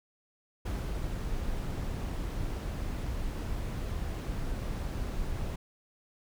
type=noise with ADSR envelope; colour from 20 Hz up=brown; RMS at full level=-32 dBFS; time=0.65-5.56 s; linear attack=10 ms; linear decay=270 ms; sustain=-2 dB; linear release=7 ms; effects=none